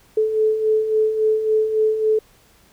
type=beating tone pair; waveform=sine; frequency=431.7 / 435.3 Hz; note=A4 / A4; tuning=-33 / -19 cents; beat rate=3.6 Hz; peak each=-24 / -16 dBFS; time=0.17-2.19 s; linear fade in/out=5 ms; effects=pink hiss -54 dBFS RMS until 2.72 s